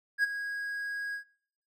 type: tone with ADSR envelope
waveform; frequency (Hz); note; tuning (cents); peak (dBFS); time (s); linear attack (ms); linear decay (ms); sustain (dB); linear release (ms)
triangle; 1647; G#6; -15; -19; 0.18-1.24; 55; 19; -12; 100
effects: noise-tail reverb RT60 0.7 s tail -22 dB re dry + MP3 96 kbps